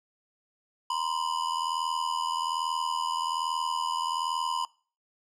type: ring-modulated tone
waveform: square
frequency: 991 Hz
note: B5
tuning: 6 cents sharp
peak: -25 dBFS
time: 0.9-4.65 s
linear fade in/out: 2 ms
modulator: 40.6 Hz
effects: noise-tail reverb RT60 0.4 s tail -21 dB re dry + low-pass 8000 Hz 12 dB/octave